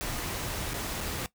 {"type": "noise with dropouts", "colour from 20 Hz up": "pink", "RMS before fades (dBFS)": -34, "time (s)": [0.01, 1.26], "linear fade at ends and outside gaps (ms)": 0, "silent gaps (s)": [[0.734, 0.741], [1.006, 1.01]], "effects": ["noise-tail reverb RT60 0.1 s tail -17 dB re dry"]}